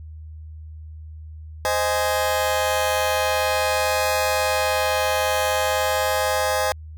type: chord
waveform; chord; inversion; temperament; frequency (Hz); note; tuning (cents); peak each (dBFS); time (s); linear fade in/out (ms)
sawtooth; Ab major; first; just; 519.1 / 623 / 830.6; C5 / Eb5 / Ab5; -14 / +2 / 0; -20; 1.65-6.72; 0
effects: added 78 Hz sine -35 dBFS peak until 6.97 s